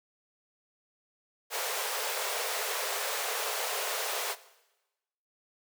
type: high-pass noise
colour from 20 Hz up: pink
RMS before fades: -33 dBFS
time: 1.5-4.36 s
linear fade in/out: 50 ms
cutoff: 410 Hz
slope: 96 dB/octave
effects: noise-tail reverb RT60 1.0 s tail -17 dB re dry